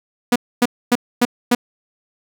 sawtooth tone bursts, 242.8 Hz, B3, 29 cents flat, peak -7 dBFS, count 5, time 0.32-1.55 s, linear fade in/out 5 ms, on 38 ms, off 260 ms, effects none

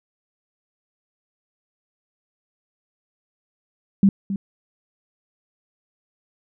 sine tone with echo, 196.7 Hz, G3, 6 cents sharp, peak -10 dBFS, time 4.03-4.09 s, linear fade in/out 2 ms, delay 270 ms, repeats 1, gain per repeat -12 dB, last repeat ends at 4.36 s, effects none

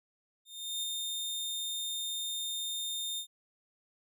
sawtooth tone with ADSR envelope, 3638 Hz, A#7, 43 cents flat, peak -29 dBFS, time 0.45-3.27 s, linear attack 380 ms, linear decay 8 ms, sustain -2 dB, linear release 87 ms, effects none

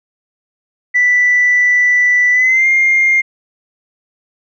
sine tone with pitch glide, 1975.5 to 2117 Hz, B6 to C7, 0 to +20 cents, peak -7 dBFS, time 0.94-3.22 s, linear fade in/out 20 ms, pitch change +120 cents, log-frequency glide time 2.32-2.67 s, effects tanh soft clip ceiling -4 dBFS

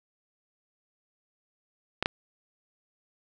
clicks, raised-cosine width 0.3 ms, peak -10 / -8 dBFS, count 2, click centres 2.026 / 2.059 s, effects none

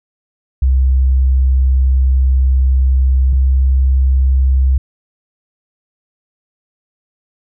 sine tone pair in turn, 65.3 / 65.83 Hz, C2 / C2, -3 / +11 cents, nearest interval unison, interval 14 cents, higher second, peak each -8 dBFS, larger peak neither, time 0.62-3.33 / 3.33-4.78 s, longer first, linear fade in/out 5 ms, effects none

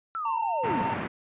sine linear sweep, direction down, 1357 to 170 Hz, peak -29 dBFS, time 0.15-0.82 s, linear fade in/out 0 ms
triangle tone with vibrato, 907 Hz, A#5, 48 cents flat, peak -25 dBFS, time 0.25-0.94 s, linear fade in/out 5 ms, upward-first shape sine, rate 20 Hz, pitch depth 24 cents each way
pink band-pass noise, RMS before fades -32 dBFS, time 0.63-1.08 s, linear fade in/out 20 ms, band 100 to 2300 Hz, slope 24 dB/octave
effects resampled to 8000 Hz

